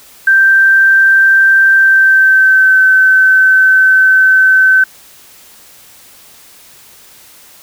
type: tone with pitch glide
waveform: sine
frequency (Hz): 1568 to 1531.3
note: G6 to G6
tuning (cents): 0 to -41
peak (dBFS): -4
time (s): 0.27-4.84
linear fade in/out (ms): 5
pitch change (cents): -41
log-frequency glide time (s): 1.76-2.81
effects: white hiss -40 dBFS RMS until 7.62 s